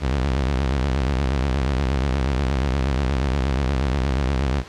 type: tone with vibrato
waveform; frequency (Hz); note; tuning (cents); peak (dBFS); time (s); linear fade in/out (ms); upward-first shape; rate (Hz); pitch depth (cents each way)
sawtooth; 66.9; C2; +39; -15; 0-4.64; 50; sine; 8.4; 150
effects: pink hiss -41 dBFS RMS until 4.68 s + low-pass 5000 Hz 12 dB/octave